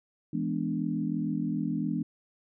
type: chord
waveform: sine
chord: E dominant seventh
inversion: none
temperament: equal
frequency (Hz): 164.81 / 207.7 / 246.9 / 293.7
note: E3 / G#3 / B3 / D4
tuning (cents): 0 / 0 / 0 / 0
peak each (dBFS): -33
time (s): 0.33-2.03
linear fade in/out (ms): 5
effects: none